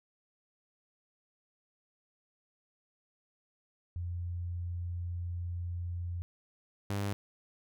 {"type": "tone pair in turn", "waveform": ["sine", "sawtooth"], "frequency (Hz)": [87.31, 100.49], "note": ["F2", "G2"], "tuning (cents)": [0, 43], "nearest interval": "major second", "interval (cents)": 243, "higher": "second", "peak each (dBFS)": [-34, -28], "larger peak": "second", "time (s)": [[3.96, 6.22], [6.9, 7.13]], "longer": "first", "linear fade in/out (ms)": 0, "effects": []}